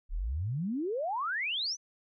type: exponential sweep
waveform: sine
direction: up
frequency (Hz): 32.7 to 6272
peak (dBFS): -30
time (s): 0.09-1.77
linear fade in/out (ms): 50
effects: none